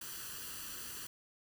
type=noise with comb filter; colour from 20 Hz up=white; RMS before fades=-45 dBFS; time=0.01-1.07 s; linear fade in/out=5 ms; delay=0.67 ms; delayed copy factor=+0.7; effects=none